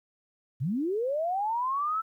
sine linear sweep, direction up, 111.2 to 1336 Hz, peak -26 dBFS, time 0.6-2.02 s, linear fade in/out 20 ms, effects 11-bit

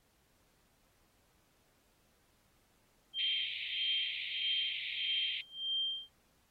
sine tone with tremolo, 3168 Hz, G7, 18 cents sharp, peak -31 dBFS, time 3.13-6.1 s, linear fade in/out 50 ms, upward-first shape sine, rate 1.6 Hz, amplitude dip 95%
pink band-pass noise, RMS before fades -41 dBFS, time 3.19-5.41 s, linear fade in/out 0 ms, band 2100 to 3800 Hz, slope 96 dB/octave
effects pink hiss -72 dBFS RMS until 6.5 s + AAC 48 kbps

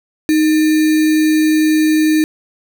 sine tone with sample-and-hold, 311.1 Hz, D#4, in tune, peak -9 dBFS, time 0.29-2.24 s, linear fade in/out 0 ms, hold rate 2100 Hz, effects none

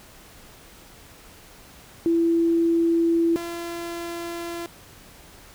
sine / sawtooth tone pair in turn, 334.3 / 340.7 Hz, E4 / F4, +24 / -43 cents, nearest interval unison, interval 33 cents, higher second, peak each -17 / -26 dBFS, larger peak first, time 2.06-3.36 / 3.36-4.66 s, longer neither, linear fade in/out 0 ms, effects pink hiss -48 dBFS RMS until 5.54 s

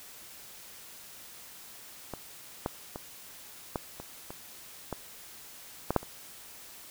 clicks, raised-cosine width 1 ms, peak -22 / -15 / -23 / -16 / -26 / -26 / -19 / -13 / -8 / -29 dBFS, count 10, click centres 2.137 / 2.661 / 2.959 / 3.758 / 4 / 4.305 / 4.927 / 5.906 / 5.963 / 6.03 s, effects white hiss -49 dBFS RMS until 6.9 s

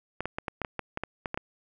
clicks, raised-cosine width 0.5 ms, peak -16 dBFS, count 12, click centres 0.206 / 0.256 / 0.385 / 0.482 / 0.617 / 0.648 / 0.793 / 0.974 / 1.036 / 1.258 / 1.344 / 1.375 s, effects none

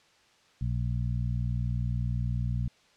harmonic tone, 60 Hz, B1, 49 cents flat, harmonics 1 / 2 / 3 / 4, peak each -31 / -29 / -37 / -47 dBFS, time 0.61-2.68 s, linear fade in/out 5 ms, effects white hiss -62 dBFS RMS until 2.96 s + low-pass 5000 Hz 12 dB/octave

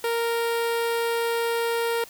sawtooth tone with notch filter, 465 Hz, A#4, 4 cents flat, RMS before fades -25 dBFS, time 0.04-2.04 s, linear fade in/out 2 ms, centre 6400 Hz, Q 1.9, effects white hiss -47 dBFS RMS until 2.09 s

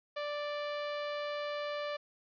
sawtooth tone, 587 Hz, D5, 1 cent flat, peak -31 dBFS, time 0.16-1.97 s, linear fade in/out 10 ms, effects resampled to 11025 Hz + 11-bit

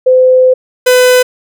sine / 45% pulse tone pair in turn, 512 / 502 Hz, C5 / B4, -38 / +28 cents, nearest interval unison, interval 34 cents, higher first, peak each -3 / -4 dBFS, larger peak first, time 0.06-0.54 / 0.86-1.23 s, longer first, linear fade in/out 10 ms, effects none

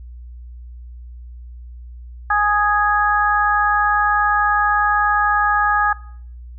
harmonic tone, 415.3 Hz, G#4, in tune, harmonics 2 / 3 / 4, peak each -18 / -18 / -18 dBFS, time 2.3-5.93 s, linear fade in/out 5 ms, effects noise-tail reverb RT60 0.6 s tail -21 dB re dry + added 60 Hz sine -33 dBFS peak until 6.58 s

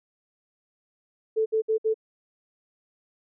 sine tone bursts, 440 Hz, A4, in tune, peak -20 dBFS, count 4, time 1.36-1.943 s, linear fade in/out 20 ms, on 100 ms, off 61 ms, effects none

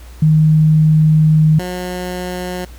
sine / 15% pulse tone pair in turn, 155.56 / 180.75 Hz, D#3 / F#3, 0 / -40 cents, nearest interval minor third, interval 260 cents, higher second, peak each -7 / -15 dBFS, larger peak first, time 0.22-1.59 / 1.59-2.65 s, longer first, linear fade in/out 5 ms, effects added 60 Hz sine -33 dBFS peak until 2.78 s + pink hiss -44 dBFS RMS until 2.78 s

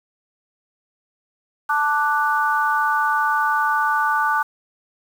sine chord, D major, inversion second, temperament equal, 880 / 1174.7 / 1480 Hz, A5 / D6 / F#6, 0 / 0 / 0 cents, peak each -21 dBFS, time 1.69-4.43 s, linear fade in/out 10 ms, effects 7-bit

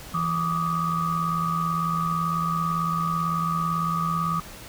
sine tone cluster, 166.4 / 1159 / 1237 Hz, E3 / D6 / D#6, +17 / -23 / -10 cents, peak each -27 dBFS, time 0.14-4.4 s, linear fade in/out 5 ms, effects pink hiss -42 dBFS RMS until 4.68 s

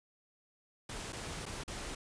pink noise with dropouts, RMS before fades -42 dBFS, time 0.89-1.95 s, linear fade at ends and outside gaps 5 ms, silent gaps 1.124-1.129 / 1.456-1.462 / 1.637-1.678 s, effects resampled to 22050 Hz

